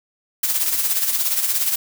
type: noise with tremolo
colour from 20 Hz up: blue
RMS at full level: -18 dBFS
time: 0.43-1.76 s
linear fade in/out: 5 ms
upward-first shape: sine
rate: 17 Hz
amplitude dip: 55%
effects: none